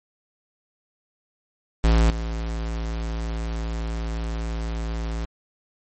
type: tone with level steps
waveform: square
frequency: 56 Hz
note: A1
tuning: 31 cents sharp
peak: -15 / -26 dBFS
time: 1.84-5.25 s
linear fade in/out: 0 ms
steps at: 2.1 s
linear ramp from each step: 2 ms
effects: MP3 32 kbps